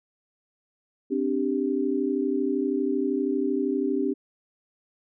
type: chord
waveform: sine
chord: C suspended second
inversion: none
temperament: just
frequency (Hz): 261.6 / 294.3 / 392.4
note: C4 / D4 / G4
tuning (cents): 0 / +4 / +2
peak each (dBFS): -27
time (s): 1.1-4.14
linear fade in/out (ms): 20
effects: none